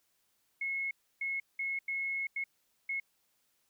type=tone bursts at uneven times; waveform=sine; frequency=2177 Hz; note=C#7; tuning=32 cents flat; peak=-32 dBFS; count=6; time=0.61-0.91 / 1.21-1.4 / 1.59-1.79 / 1.88-2.27 / 2.36-2.44 / 2.89-3 s; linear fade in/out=5 ms; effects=white hiss -75 dBFS RMS until 3.69 s